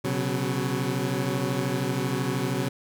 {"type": "chord", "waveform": "20% pulse", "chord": "B suspended second", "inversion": "none", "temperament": "equal with one note detuned", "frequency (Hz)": [125.7, 138.59, 185], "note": ["B2", "C#3", "F#3"], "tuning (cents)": [31, 0, 0], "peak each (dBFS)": [-24, -24, -26], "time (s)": [0.04, 2.69], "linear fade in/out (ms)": 10, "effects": []}